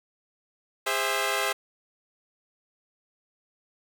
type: chord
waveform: 10% pulse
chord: Ab augmented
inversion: none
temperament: equal with one note detuned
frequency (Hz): 408.2 / 523.3 / 659.3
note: Ab4 / C5 / E5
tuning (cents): -30 / 0 / 0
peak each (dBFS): -21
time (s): 0.86-1.53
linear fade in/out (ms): 10
effects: 9-bit